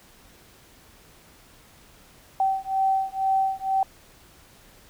sine beating tone pair, 770 / 772.1 Hz, G5 / G5, -31 / -26 cents, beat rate 2.1 Hz, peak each -24 dBFS, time 2.4-3.83 s, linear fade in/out 2 ms, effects pink hiss -53 dBFS RMS until 4.89 s

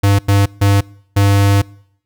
square tone bursts at uneven times, 99.9 Hz, G2, 33 cents sharp, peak -9 dBFS, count 4, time 0.03-0.19 / 0.28-0.46 / 0.61-0.81 / 1.16-1.62 s, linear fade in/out 10 ms, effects noise-tail reverb RT60 0.7 s tail -25 dB re dry

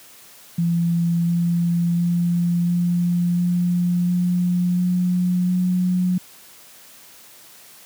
sine tone with pitch steps, 170 / 171.58 / 173.17 / 174.78 / 176.4 / 178.04 / 179.69 / 181.36 Hz, F3 / F3 / F3 / F3 / F3 / F3 / F3 / F#3, -46 / -30 / -14 / +2 / +18 / +34 / +50 / -34 cents, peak -16 dBFS, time 0.58-6.18 s, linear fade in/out 5 ms, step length 700 ms, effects white hiss -46 dBFS RMS until 7.85 s + high-pass 100 Hz 12 dB/octave

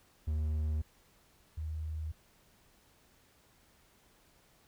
triangle / sine tone pair in turn, 76.8 / 78.23 Hz, D#2 / D#2, -22 / +10 cents, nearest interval unison, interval 32 cents, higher second, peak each -28 / -35 dBFS, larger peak first, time 0.27-0.82 / 1.57-2.12 s, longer neither, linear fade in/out 10 ms, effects pink hiss -66 dBFS RMS until 4.67 s

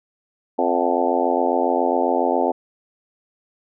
harmonic tone with a mistuned harmonic, 87.31 Hz, F2, in tune, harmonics 3 / 4 / 5 / 6 / 7 / 8 / 9 / 10, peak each -25 / -25 / -25 / -25 / -25 / -25 / -25 / -25 dBFS, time 0.58-2.52 s, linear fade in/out 10 ms, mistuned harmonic 9, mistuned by -40 cents, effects none

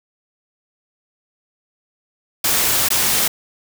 white noise with dropouts, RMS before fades -17 dBFS, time 2.44-3.28 s, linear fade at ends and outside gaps 5 ms, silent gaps 2.887-2.903 s, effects none

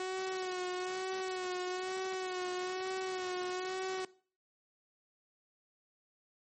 sawtooth tone with vibrato, 370 Hz, F#4, in tune, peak -31 dBFS, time 0-4.05 s, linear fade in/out 2 ms, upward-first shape sine, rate 1.1 Hz, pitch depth 32 cents each way, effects noise-tail reverb RT60 0.4 s tail -18 dB re dry + MP3 32 kbps

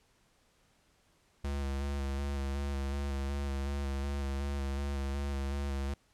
square tone with vibrato, 69.5 Hz, C#2, 5 cents sharp, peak -33 dBFS, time 1.44-5.94 s, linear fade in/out 5 ms, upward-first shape square, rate 2.7 Hz, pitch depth 23 cents each way, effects pink hiss -69 dBFS RMS until 6.13 s + low-pass 10000 Hz 12 dB/octave

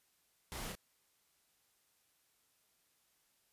pink noise with echo, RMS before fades -45 dBFS, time 0.52-0.72 s, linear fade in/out 0 ms, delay 32 ms, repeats 1, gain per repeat -3 dB, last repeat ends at 0.752 s, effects white hiss -75 dBFS RMS until 3.52 s + resampled to 32000 Hz

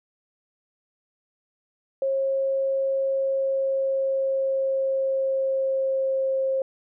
sine tone with pitch glide, 540 to 532.9 Hz, C#5 to C5, -45 to +32 cents, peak -21 dBFS, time 2.02-6.62 s, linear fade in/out 2 ms, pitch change -23 cents, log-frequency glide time 3.12-6.43 s, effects none

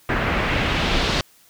pink noise with low-pass filter sweep, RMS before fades -21 dBFS, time 0.09-1.21 s, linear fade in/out 2 ms, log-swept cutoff 1800 to 4300 Hz, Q 1.6, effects white hiss -54 dBFS RMS until 1.49 s

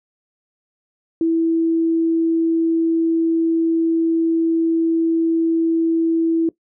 sine tone, 328.7 Hz, E4, 5 cents flat, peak -14 dBFS, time 1.21-6.49 s, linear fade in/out 2 ms, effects noise-tail reverb RT60 0.1 s tail -19 dB re dry

